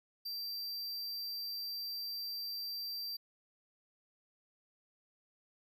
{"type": "tone", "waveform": "square", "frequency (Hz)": 4699, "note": "D8", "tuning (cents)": 0, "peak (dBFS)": -39, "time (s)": [0.25, 3.17], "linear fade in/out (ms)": 10, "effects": []}